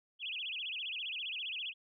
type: tone with vibrato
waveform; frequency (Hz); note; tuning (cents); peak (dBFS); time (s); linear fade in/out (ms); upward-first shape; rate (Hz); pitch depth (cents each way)
sine; 2910; F#7; -29; -37; 0.19-1.74; 50; sine; 15; 280
effects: none